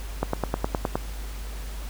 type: click train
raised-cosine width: 1 ms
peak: -9 dBFS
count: 8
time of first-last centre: 0.23-0.955 s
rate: 9.65 Hz
effects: added 50 Hz sine -32 dBFS peak until 1.89 s + pink hiss -43 dBFS RMS until 1.89 s